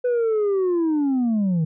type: linear sweep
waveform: sine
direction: down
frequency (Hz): 500 to 153.2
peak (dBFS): -15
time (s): 0.04-1.65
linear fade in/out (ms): 10
effects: tanh soft clip ceiling -17 dBFS